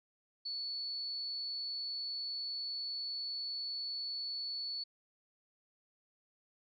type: tone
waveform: sine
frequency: 4435 Hz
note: C#8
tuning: in tune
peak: -37 dBFS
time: 0.45-4.84 s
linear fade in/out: 10 ms
effects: none